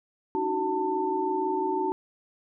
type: tone cluster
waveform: sine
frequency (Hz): 290.2 / 316.2 / 374.3 / 892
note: D4 / D#4 / F#4 / A5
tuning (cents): -21 / +28 / +20 / +23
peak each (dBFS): -36 / -33 / -28 / -28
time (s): 0.35-1.92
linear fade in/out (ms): 0
effects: none